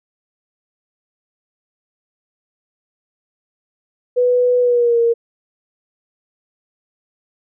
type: tone with pitch glide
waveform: sine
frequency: 493.9 to 466.2 Hz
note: B4 to A#4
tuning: 0 to 0 cents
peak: -11 dBFS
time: 4.16-5.14 s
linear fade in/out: 20 ms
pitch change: -100 cents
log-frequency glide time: 4.6-4.99 s
effects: none